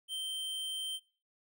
square tone, 3124 Hz, G7, 7 cents flat, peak -36 dBFS, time 0.08-1 s, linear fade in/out 50 ms, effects noise-tail reverb RT60 0.4 s tail -25 dB re dry

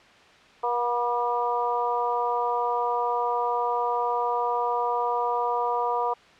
harmonic tone with a mistuned harmonic, 240 Hz, B3, 49 cents flat, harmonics 2 / 3 / 4 / 5, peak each -29 / -29 / -26 / -31 dBFS, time 0.63-6.14 s, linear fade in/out 10 ms, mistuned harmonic 4, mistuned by +16 cents, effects white hiss -52 dBFS RMS until 6.39 s + low-pass 3000 Hz 12 dB/octave

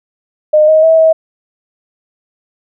sine tone with pitch steps, 611 / 628 / 647 / 642 Hz, D#5 / D#5 / E5 / E5, -32 / +16 / -32 / -46 cents, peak -4 dBFS, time 0.53-1.13 s, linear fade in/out 10 ms, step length 150 ms, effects none

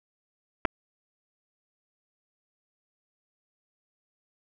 clicks, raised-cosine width 0.5 ms, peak -9 dBFS, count 2, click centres 0.651 / 0.654 s, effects none

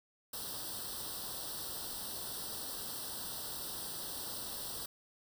white noise with comb filter, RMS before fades -42 dBFS, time 0.33-4.86 s, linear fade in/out 5 ms, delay 0.22 ms, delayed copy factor +0.9, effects none

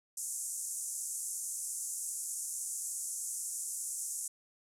pink band-pass noise, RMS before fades -39 dBFS, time 0.17-4.28 s, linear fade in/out 5 ms, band 6600 to 11000 Hz, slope 48 dB/octave, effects none

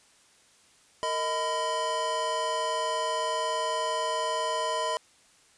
square tone cluster, 459.4 / 627 / 1005 Hz, A#4 / D#5 / B5, -25 / +13 / +30 cents, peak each -37 / -32 / -30 dBFS, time 1.03-4.97 s, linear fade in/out 0 ms, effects white hiss -60 dBFS RMS until 5.57 s + resampled to 22050 Hz

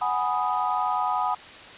sine chord, G# minor seventh, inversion third, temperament equal, 740 / 830.6 / 987.8 / 1244.5 Hz, F#5 / G#5 / B5 / D#6, 0 / 0 / 0 / 0 cents, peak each -28 dBFS, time 0.01-1.35 s, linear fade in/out 10 ms, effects white hiss -43 dBFS RMS until 1.77 s + resampled to 8000 Hz

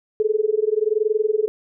sine tone with amplitude modulation, 430 Hz, A4, 40 cents flat, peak -13 dBFS, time 0.2-1.48 s, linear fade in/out 0 ms, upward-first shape sine, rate 21.1 Hz, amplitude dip 95%, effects none

